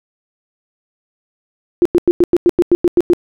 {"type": "tone bursts", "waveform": "sine", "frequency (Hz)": 349.2, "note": "F4", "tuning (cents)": 0, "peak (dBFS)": -6, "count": 11, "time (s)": [1.82, 3.134], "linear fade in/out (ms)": 0, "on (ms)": 34, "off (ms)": 94, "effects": []}